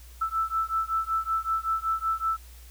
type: beating tone pair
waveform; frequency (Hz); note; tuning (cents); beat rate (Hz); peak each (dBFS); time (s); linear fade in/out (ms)
sine; 1318.5 / 1323.8; E6 / E6; 0 / +7; 5.3; -28; 0.21-2.37; 10
effects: added 60 Hz sine -45 dBFS peak until 2.7 s + white hiss -54 dBFS RMS until 2.7 s